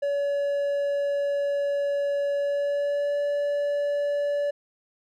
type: tone with pitch glide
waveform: triangle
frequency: 568 to 576.3 Hz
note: C#5 to D5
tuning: +42 to -33 cents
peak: -21 dBFS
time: 0.02-4.51 s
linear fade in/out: 10 ms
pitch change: +25 cents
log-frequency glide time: 2.34-3.18 s
effects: none